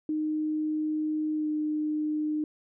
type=tone with pitch glide; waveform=sine; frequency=308 to 304.5 Hz; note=D#4 to D#4; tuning=-17 to -37 cents; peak=-26 dBFS; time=0.09-2.44 s; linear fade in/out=2 ms; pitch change=-20 cents; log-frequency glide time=1.34-1.48 s; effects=none